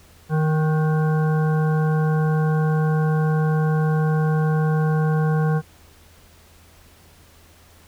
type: harmonic tone with a mistuned harmonic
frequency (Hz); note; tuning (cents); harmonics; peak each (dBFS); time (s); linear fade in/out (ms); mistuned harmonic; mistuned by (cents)
155.56; D#3; 0; 1 / 3 / 5 / 7 / 9 / 10; -17 / -27 / -31 / -34 / -36 / -37; 0.29-5.62; 50; 9; +53
effects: added 82 Hz sine -52 dBFS peak until 7.87 s + pink hiss -52 dBFS RMS until 7.87 s